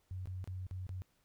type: tone with dropouts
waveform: sine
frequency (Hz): 92.5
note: F#2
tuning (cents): 0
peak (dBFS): -39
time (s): 0.11-1.02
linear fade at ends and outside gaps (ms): 0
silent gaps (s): 0.257-0.273 / 0.442-0.475 / 0.667-0.711 / 0.867-0.892
effects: pink hiss -75 dBFS RMS until 1.24 s